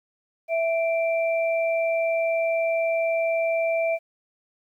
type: tone pair together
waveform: sine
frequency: 660 / 2352 Hz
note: E5 / D7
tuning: +2 / +2 cents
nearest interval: octave + minor seventh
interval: 2200 cents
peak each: -21 / -30 dBFS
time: 0.48-3.99 s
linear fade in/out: 50 ms
effects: 10-bit